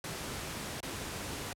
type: noise with dropouts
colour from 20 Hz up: pink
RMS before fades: -39 dBFS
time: 0.04-1.53 s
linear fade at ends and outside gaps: 2 ms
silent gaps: 0.804-0.829 s
effects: high-pass 60 Hz 12 dB/octave + low-pass 12000 Hz 12 dB/octave